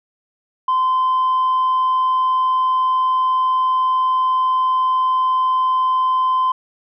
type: tone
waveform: sine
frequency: 1031 Hz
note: C6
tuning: 26 cents flat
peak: -12 dBFS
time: 0.68-6.52 s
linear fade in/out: 5 ms
effects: tanh soft clip ceiling -12 dBFS